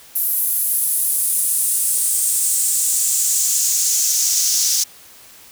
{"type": "noise with high-pass filter sweep", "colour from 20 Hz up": "pink", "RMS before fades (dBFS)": -18, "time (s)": [0.15, 4.84], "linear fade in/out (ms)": 10, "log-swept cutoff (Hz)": [12000, 5700], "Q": 3, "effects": ["white hiss -44 dBFS RMS until 5.51 s"]}